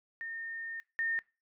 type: tone pair in turn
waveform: sine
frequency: 1825 / 1825 Hz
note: A#6 / A#6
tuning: -37 / -37 cents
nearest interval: unison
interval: 0 cents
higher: neither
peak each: -37 / -29 dBFS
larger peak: second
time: 0.21-0.8 / 0.99-1.19 s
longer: first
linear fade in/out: 0 ms
effects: noise-tail reverb RT60 0.3 s tail -22 dB re dry